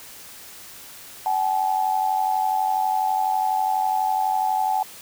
sine tone pair together, 760.9 / 853 Hz, F#5 / G#5, +48 / +46 cents, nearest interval major second, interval 198 cents, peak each -22 dBFS, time 1.26-4.83 s, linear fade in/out 2 ms, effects white hiss -42 dBFS RMS until 5.01 s

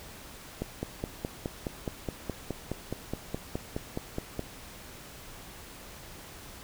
click train, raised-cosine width 2 ms, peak -18 dBFS, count 19, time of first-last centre 0.62-4.394 s, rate 4.77 Hz, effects pink hiss -47 dBFS RMS until 6.63 s

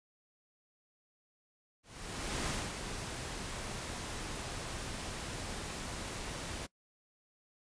pink noise with ADSR envelope, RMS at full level -35 dBFS, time 1.83-6.67 s, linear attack 640 ms, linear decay 250 ms, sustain -6 dB, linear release 20 ms, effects noise-tail reverb RT60 0.1 s tail -22 dB re dry + resampled to 22050 Hz

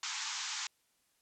white band-pass noise, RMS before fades -39 dBFS, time 0.03-0.67 s, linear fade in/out 2 ms, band 810 to 7400 Hz, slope 96 dB/octave, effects white hiss -74 dBFS RMS until 1.21 s + low-pass 12000 Hz 12 dB/octave

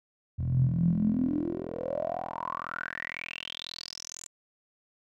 10% pulse tone with band-pass filter sweep, 42 Hz, E1, 33 cents sharp, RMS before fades -31 dBFS, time 0.38-4.28 s, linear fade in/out 20 ms, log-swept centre 100 to 7600 Hz, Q 9.9, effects none

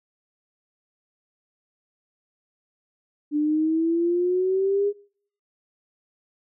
sine exponential sweep, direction up, 293.7 to 411.4 Hz, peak -19 dBFS, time 3.31-4.93 s, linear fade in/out 50 ms, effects noise-tail reverb RT60 0.6 s tail -25 dB re dry

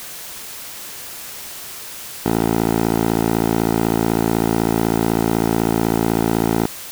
10% pulse tone with band-pass filter, 56 Hz, A1, 31 cents sharp, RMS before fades -18 dBFS, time 2.26-6.66 s, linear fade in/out 0 ms, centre 480 Hz, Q 0.79, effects white hiss -33 dBFS RMS until 6.91 s

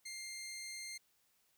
15% pulse tone, 2108 Hz, C7, 12 cents sharp, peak -38 dBFS, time 0.05-0.98 s, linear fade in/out 10 ms, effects white hiss -75 dBFS RMS until 1.57 s

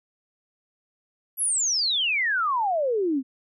sine exponential sweep, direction down, 11840 to 250 Hz, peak -21 dBFS, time 1.37-3.23 s, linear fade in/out 50 ms, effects none

